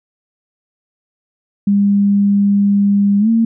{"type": "tone with pitch glide", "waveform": "sine", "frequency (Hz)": [201.3, 227.3], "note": ["G3", "A#3"], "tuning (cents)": [46, -43], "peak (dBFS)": -9, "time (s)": [1.67, 3.45], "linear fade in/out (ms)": 5, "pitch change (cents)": 211, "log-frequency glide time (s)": [3.19, 3.29], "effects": []}